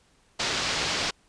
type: low-pass noise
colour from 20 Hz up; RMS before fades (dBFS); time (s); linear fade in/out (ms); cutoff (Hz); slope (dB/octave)
white; -28; 0.39-1.11; 10; 5500; 24
effects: pink hiss -63 dBFS RMS until 1.28 s + resampled to 22050 Hz